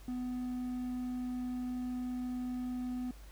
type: tone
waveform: triangle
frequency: 249.7 Hz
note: B3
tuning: 19 cents sharp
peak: -33 dBFS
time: 0.08-3.11 s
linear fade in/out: 2 ms
effects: added 50 Hz sine -50 dBFS peak until 3.31 s + pink hiss -60 dBFS RMS until 3.31 s